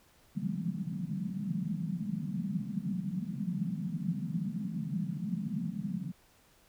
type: band-pass noise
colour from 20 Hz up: pink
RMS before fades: -35 dBFS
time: 0.35-6.12 s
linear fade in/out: 20 ms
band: 160 to 210 Hz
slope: 48 dB/octave
effects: pink hiss -64 dBFS RMS until 6.68 s